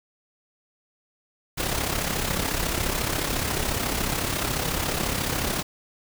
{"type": "noise with amplitude modulation", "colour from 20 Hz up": "pink", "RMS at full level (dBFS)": -24, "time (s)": [1.57, 5.63], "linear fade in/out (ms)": 20, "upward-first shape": "sine", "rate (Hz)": 34.1, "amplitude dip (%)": 55, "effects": []}